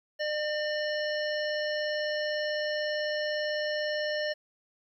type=harmonic tone with a mistuned harmonic; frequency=603 Hz; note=D5; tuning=46 cents sharp; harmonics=1 / 3 / 5 / 7 / 9; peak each=-30 / -34 / -40 / -42 / -41 dBFS; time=0.19-4.34 s; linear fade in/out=20 ms; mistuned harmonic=5; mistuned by=-34 cents; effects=11-bit